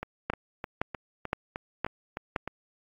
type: two click trains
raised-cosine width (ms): 0.5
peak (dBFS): -12 / -19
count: 5 / 9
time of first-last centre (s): 0.3-2.362 / 0.03-2.476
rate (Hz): 1.94 / 3.27
effects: AAC 32 kbps

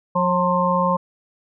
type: harmonic tone with a mistuned harmonic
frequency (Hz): 180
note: F#3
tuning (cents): -47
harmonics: 1 / 3 / 5 / 6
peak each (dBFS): -22 / -22 / -23 / -20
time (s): 0.15-0.97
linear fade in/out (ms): 10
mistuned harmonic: 6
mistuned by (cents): -41
effects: none

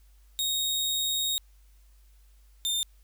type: tone pair in turn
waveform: sawtooth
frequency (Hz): 3750 / 3611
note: A#7 / A7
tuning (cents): +10 / +44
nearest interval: minor second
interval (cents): 66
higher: first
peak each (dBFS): -23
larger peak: neither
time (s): 0.39-1.38 / 2.65-2.83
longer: first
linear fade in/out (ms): 0
effects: added 50 Hz sine -54 dBFS peak until 3.03 s + white hiss -68 dBFS RMS until 3.03 s

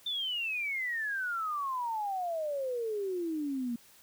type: exponential sweep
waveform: sine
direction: down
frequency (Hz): 3589 to 231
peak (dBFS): -31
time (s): 0.06-3.76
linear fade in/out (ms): 5
effects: white hiss -59 dBFS RMS until 4.02 s

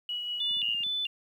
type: tone with tremolo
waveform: sine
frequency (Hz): 2923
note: F#7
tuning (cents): -22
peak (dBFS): -30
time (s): 0.09-0.74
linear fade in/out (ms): 2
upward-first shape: sine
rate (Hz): 5.3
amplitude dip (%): 30
type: tone with vibrato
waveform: sine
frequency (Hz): 3136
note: G7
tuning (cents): 0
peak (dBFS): -28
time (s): 0.4-1.07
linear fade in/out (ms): 5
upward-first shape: square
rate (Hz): 2.3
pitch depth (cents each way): 190
type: click train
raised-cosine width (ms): 5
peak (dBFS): -37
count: 7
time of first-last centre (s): 0.51-0.865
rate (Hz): 16.9
effects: high-pass 200 Hz 12 dB/octave + 10-bit

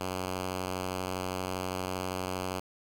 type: tone with vibrato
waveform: 5% pulse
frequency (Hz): 92.5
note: F#2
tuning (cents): 0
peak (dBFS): -21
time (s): 0-2.6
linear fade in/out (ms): 10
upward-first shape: sine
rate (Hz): 18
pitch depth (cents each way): 21
effects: 10-bit

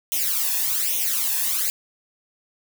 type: noise with flanger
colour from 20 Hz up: blue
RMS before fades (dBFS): -23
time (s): 0.12-1.7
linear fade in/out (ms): 0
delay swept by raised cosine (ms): 0.32 to 1.16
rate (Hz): 1.2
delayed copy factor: +0.9
effects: none

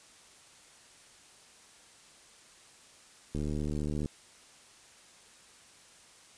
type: click train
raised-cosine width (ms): 3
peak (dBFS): -22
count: 54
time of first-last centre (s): 3.35-4.059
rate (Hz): 74.8
effects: white hiss -57 dBFS RMS until 6.37 s + resampled to 22050 Hz

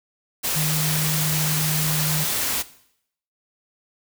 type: tone in noise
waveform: sine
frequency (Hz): 154.3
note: D#3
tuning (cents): -14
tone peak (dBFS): -22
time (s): 0.55-2.25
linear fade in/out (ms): 20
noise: white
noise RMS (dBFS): -24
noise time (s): 0.43-2.63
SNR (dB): -1
effects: noise-tail reverb RT60 0.7 s tail -17 dB re dry

